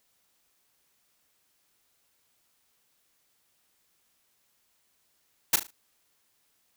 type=noise with echo; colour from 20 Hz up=white; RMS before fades=-20 dBFS; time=5.53-5.56 s; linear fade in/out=5 ms; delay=37 ms; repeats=4; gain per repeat=-9 dB; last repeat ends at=5.708 s; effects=white hiss -71 dBFS RMS until 6.76 s